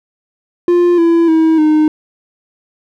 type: tone with pitch steps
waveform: triangle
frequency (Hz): 350.2 / 335.4 / 321.1 / 307.5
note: F4 / E4 / E4 / D#4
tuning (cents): +5 / +30 / -45 / -20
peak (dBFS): -5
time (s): 0.68-1.88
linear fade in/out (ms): 2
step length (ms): 300
effects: none